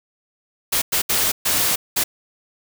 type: noise bursts at uneven times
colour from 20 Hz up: white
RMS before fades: -19 dBFS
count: 5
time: 0.72-0.82 / 0.92-1.02 / 1.09-1.32 / 1.45-1.76 / 1.96-2.04 s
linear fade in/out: 10 ms
effects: none